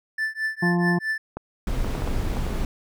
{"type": "tone with tremolo", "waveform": "triangle", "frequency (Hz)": 1760, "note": "A6", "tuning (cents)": 0, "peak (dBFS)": -19, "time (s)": [0.18, 1.18], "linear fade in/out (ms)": 5, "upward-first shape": "triangle", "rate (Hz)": 4.6, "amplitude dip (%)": 100}
{"type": "harmonic tone", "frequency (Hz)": 174.61, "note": "F3", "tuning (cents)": 0, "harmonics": [1, 2, 4, 5, 6], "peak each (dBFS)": [-20, -26, -32, -34, -36], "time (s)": [0.62, 0.99], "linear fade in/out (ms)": 10}
{"type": "clicks", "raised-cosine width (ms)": 1, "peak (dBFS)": -17, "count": 7, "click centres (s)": [1.37, 1.846, 1.952, 2.021, 2.076, 2.369, 2.466]}
{"type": "noise", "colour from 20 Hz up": "brown", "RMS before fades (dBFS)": -25, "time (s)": [1.67, 2.65], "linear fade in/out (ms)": 2}
{"effects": []}